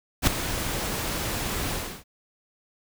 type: noise with ADSR envelope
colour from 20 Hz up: pink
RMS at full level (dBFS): -18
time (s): 0.22-2.04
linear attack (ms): 53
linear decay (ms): 3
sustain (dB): -11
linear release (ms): 320
effects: none